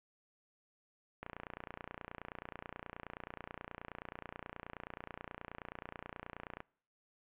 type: click train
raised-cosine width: 0.5 ms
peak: -28 dBFS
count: 159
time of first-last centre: 1.23-6.604 s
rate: 29.4 Hz
effects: noise-tail reverb RT60 0.6 s tail -26 dB re dry + resampled to 8000 Hz